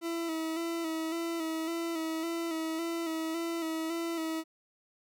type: tone with vibrato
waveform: 40% pulse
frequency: 328 Hz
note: E4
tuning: 9 cents flat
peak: -31 dBFS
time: 0.01-4.44 s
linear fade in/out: 50 ms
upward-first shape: square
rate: 1.8 Hz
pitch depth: 35 cents each way
effects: none